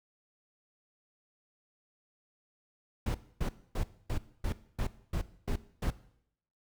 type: noise bursts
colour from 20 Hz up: brown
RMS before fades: -31 dBFS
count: 9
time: 3.06-5.905 s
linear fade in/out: 5 ms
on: 85 ms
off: 260 ms
effects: noise-tail reverb RT60 0.7 s tail -17 dB re dry